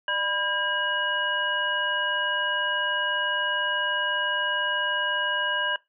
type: tone cluster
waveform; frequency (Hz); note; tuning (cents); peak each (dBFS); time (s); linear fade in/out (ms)
sine; 598 / 988 / 1613 / 2903; D5 / B5 / G6 / F#7; +31 / 0 / +49 / -34; -34 / -31 / -26 / -30; 0.08-5.76; 2
effects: noise-tail reverb RT60 0.2 s tail -21 dB re dry